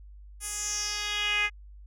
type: tone with band-pass filter sweep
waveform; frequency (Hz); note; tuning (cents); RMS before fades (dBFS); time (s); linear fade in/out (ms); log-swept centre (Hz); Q
10% pulse; 415.3; G#4; 0; -30; 0.4-1.5; 50; 9700 to 2200; 3.4
effects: added 50 Hz sine -45 dBFS peak until 1.86 s